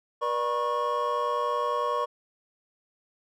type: tone cluster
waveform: triangle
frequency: 482.5 / 593 / 965 / 1096 Hz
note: B4 / D5 / B5 / C#6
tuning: -40 / +17 / -40 / -20 cents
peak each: -29 / -30 / -32 / -26 dBFS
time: 0.21-2.06 s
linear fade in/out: 20 ms
effects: none